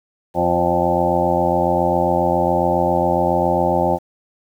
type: harmonic tone with a mistuned harmonic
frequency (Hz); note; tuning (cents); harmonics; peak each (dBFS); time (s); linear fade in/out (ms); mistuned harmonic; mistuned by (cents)
87.31; F2; 0; 1 / 2 / 3 / 4 / 6 / 7 / 8 / 9 / 10; -28 / -24 / -27 / -23 / -21 / -22 / -27 / -21 / -23; 0.34-3.99; 50; 6; +20
effects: 8-bit